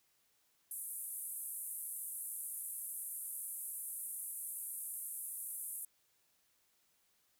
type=band-pass noise; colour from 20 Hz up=pink; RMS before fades=-44 dBFS; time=0.71-5.85 s; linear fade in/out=2 ms; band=9300 to 13000 Hz; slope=48 dB/octave; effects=white hiss -75 dBFS RMS until 7.39 s